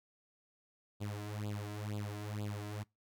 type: tone with flanger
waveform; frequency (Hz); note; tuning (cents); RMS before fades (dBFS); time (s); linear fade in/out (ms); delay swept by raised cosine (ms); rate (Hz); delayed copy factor
sawtooth; 104.2; G#2; +6; -41; 1-2.84; 20; 0.25 to 3.05; 2.1; +0.95
effects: noise-tail reverb RT60 0.2 s tail -24 dB re dry